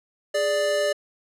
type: tone pair together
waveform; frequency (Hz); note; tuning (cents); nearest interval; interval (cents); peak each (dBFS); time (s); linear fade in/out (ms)
square; 415.3 / 587.3; G#4 / D5; 0 / 0; tritone; 600; -29 / -22; 0.34-0.93; 10
effects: low-pass 10000 Hz 12 dB/octave